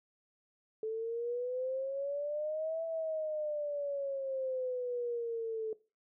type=exponential two-way sweep; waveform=sine; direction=up then down; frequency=435.5 to 659.3 to 435.5 Hz; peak=-33 dBFS; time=0.83-5.73 s; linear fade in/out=2 ms; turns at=2.84 s; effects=noise-tail reverb RT60 0.3 s tail -19 dB re dry